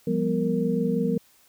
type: tone cluster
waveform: sine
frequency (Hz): 174 / 199.4 / 244.1 / 463.1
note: F3 / G3 / B3 / A#4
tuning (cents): -6 / +30 / -20 / -11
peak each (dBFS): -27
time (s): 0.07-1.18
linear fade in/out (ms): 5
effects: white hiss -59 dBFS RMS until 1.48 s